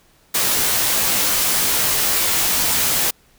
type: noise with comb filter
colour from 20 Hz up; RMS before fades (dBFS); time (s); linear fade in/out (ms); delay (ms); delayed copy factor
white; -18; 0.34-3.11; 10; 18; -0.65
effects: pink hiss -55 dBFS RMS until 3.38 s